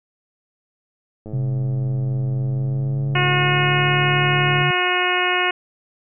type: click train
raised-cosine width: 2 ms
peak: -22 dBFS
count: 361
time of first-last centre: 1.26-4.624 s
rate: 107 Hz
type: tone with pitch glide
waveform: sine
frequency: 130.81 to 142.65 Hz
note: C3 to C#3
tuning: 0 to +50 cents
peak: -19 dBFS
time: 1.33-4.71 s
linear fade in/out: 5 ms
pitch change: +150 cents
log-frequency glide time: 2.4-3.51 s
type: harmonic tone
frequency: 361.3 Hz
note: F#4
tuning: 41 cents flat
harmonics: 1 / 2 / 3 / 4 / 5 / 6 / 7 / 8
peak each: -25 / -25 / -25 / -25 / -25 / -25 / -25 / -25 dBFS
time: 3.15-5.51 s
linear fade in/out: 5 ms
effects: none